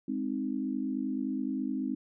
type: chord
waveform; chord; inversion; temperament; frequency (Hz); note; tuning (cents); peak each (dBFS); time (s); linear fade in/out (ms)
sine; Ab major; none; equal; 207.7 / 261.6 / 311.1; Ab3 / C4 / Eb4; 0 / 0 / 0; -36 / -32 / -36; 0.08-1.95; 5
effects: none